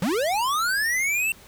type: linear sweep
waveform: square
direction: up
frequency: 155.56 to 2720 Hz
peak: -22 dBFS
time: 0.02-1.32 s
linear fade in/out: 2 ms
effects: pink hiss -49 dBFS RMS until 1.47 s